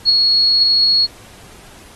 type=tone with ADSR envelope; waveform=sine; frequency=4331 Hz; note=C#8; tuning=41 cents flat; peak=-6 dBFS; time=0.05-1.07 s; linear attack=42 ms; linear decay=13 ms; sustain=-4 dB; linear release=27 ms; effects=pink hiss -42 dBFS RMS until 1.95 s + AAC 32 kbps